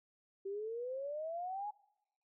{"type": "exponential sweep", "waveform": "sine", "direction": "up", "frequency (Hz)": [384.2, 850], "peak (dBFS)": -38, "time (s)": [0.45, 1.71], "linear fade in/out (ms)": 10, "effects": ["noise-tail reverb RT60 0.9 s tail -24 dB re dry"]}